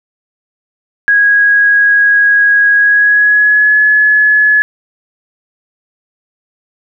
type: tone with pitch glide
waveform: sine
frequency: 1652 to 1703.4 Hz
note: G#6 to G#6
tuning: -10 to +43 cents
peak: -5 dBFS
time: 1.08-4.62 s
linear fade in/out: 0 ms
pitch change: +53 cents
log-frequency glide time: 2.75-3.79 s
effects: none